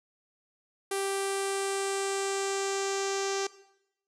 sawtooth tone with low-pass filter sweep, 392 Hz, G4, in tune, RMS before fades -31 dBFS, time 0.91-3.47 s, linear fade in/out 5 ms, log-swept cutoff 10000 to 6300 Hz, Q 3.5, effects noise-tail reverb RT60 0.8 s tail -17 dB re dry

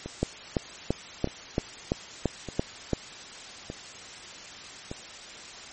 two click trains, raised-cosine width 2 ms, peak -21 / -10 dBFS, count 5 / 9, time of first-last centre 0.06-4.914 / 0.23-2.933 s, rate 0.824 / 2.96 Hz, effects white hiss -43 dBFS RMS until 5.72 s + MP3 32 kbps

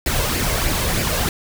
pink noise with flanger, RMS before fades -20 dBFS, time 0.06-1.29 s, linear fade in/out 2 ms, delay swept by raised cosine 0.41 to 1.91 ms, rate 3.2 Hz, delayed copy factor +0.5, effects none

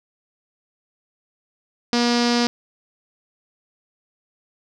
sawtooth tone with low-pass filter, 239.4 Hz, A#3, 46 cents sharp, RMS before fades -19 dBFS, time 1.93-2.47 s, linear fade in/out 0 ms, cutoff 5000 Hz, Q 4.1, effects none

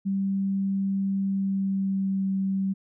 sine tone with pitch glide, 195.1 to 192.97 Hz, G3 to G3, -8 to -27 cents, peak -23 dBFS, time 0.05-2.74 s, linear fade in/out 20 ms, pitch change -19 cents, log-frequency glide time 1.23-2.3 s, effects none

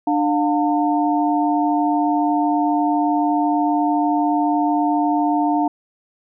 sine tone cluster, 297.7 / 711 / 902 Hz, D4 / F5 / A5, +24 / +31 / +43 cents, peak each -18 / -20 / -22 dBFS, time 0.07-5.68 s, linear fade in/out 5 ms, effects none

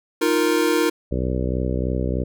square chord, Eb suspended second, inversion none, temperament equal, 311.1 / 349.2 / 466.2 Hz, Eb4 / F4 / Bb4, 0 / 0 / 0 cents, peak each -22 dBFS, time 0.21-0.9 s, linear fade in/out 10 ms
harmonic tone, 63.2 Hz, B1, 41 cents sharp, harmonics 1 / 2 / 3 / 4 / 5 / 6 / 7 / 8 / 9, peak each -24 / -27 / -29 / -30 / -31 / -32 / -32 / -33 / -34 dBFS, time 1.11-2.24 s, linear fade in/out 10 ms
effects none

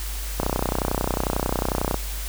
click train, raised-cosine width 1 ms, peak -8 dBFS, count 49, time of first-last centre 0.4-1.943 s, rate 31.1 Hz, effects added 50 Hz sine -28 dBFS peak until 2.28 s + white hiss -35 dBFS RMS until 2.28 s

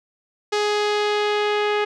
sawtooth tone with low-pass filter sweep, 417.3 Hz, G#4, 8 cents sharp, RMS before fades -21 dBFS, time 0.52-1.85 s, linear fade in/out 10 ms, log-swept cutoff 5300 to 2700 Hz, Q 1.4, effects none

